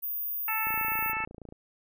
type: tone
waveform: sine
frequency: 14917 Hz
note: A#9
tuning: in tune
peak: -30 dBFS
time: 0.02-1.13 s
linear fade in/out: 20 ms
type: harmonic tone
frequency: 440 Hz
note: A4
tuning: in tune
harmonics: 2 / 3 / 4 / 5 / 6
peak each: -35 / -35 / -38 / -36 / -34 dBFS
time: 0.48-1.25 s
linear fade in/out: 2 ms
type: click train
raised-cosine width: 2 ms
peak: -31 dBFS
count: 25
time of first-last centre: 0.67-1.524 s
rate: 28.1 Hz
effects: none